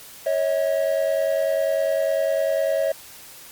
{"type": "tone pair together", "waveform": "triangle", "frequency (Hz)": [552, 642], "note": ["C#5", "E5"], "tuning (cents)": [-7, -46], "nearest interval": "minor third", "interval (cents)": 261, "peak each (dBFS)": -20, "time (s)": [0.26, 2.92], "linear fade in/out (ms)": 5, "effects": ["white hiss -43 dBFS RMS until 3.51 s", "Opus 48 kbps"]}